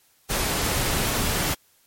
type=noise; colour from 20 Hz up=pink; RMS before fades=-24 dBFS; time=0.29-1.55 s; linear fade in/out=20 ms; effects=white hiss -61 dBFS RMS until 1.86 s + MP3 64 kbps